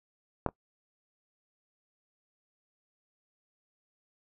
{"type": "clicks", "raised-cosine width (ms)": 1, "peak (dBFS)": [-12, -26], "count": 2, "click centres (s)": [0.463, 0.488], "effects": ["noise-tail reverb RT60 0.1 s tail -19 dB re dry"]}